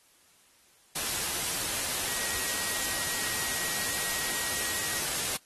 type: tone in noise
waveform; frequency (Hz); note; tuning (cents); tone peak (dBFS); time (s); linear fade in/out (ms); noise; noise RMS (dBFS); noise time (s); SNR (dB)
sine; 1898; A#6; +31; -41; 2.07-5.01; 10; white; -31; 0.95-5.37; -13
effects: white hiss -62 dBFS RMS until 5.45 s + AAC 32 kbps